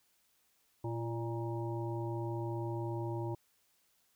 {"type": "harmonic tone with a mistuned harmonic", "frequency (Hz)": 117.2, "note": "A#2", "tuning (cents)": 10, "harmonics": [1, 3, 5, 7, 8], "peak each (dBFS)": [-37, -39, -47, -48, -46], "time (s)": [0.84, 3.35], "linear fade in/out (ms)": 5, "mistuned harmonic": 3, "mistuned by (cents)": -43, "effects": ["white hiss -73 dBFS RMS until 4.15 s"]}